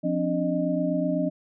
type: tone cluster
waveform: sine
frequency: 175.7 / 263.4 / 291.5 / 614 Hz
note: F3 / C4 / D4 / D#5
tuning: +11 / +12 / -13 / -23 cents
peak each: -28 dBFS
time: 0.03-1.3 s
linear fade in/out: 20 ms
effects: none